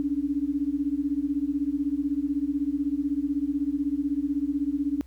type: beating tone pair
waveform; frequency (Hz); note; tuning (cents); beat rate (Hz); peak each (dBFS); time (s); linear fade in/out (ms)
sine; 277.2 / 293.2; C#4 / D4; 0 / -3; 16; -27; 0-5.01; 0
effects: added 65 Hz sine -46 dBFS peak until 5.06 s + pink hiss -63 dBFS RMS until 5.06 s